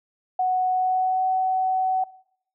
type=tone with pitch glide; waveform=sine; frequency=740 to 751.6 Hz; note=F#5 to F#5; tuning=0 to +27 cents; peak=-19 dBFS; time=0.39-2.04 s; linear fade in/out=5 ms; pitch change=+27 cents; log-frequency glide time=0.71-1.33 s; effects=noise-tail reverb RT60 0.7 s tail -22 dB re dry